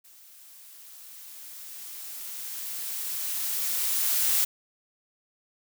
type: noise with level ramp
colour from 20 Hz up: blue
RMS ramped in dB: -53 to -23 dBFS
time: 0.04-4.45 s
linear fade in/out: 10 ms
effects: none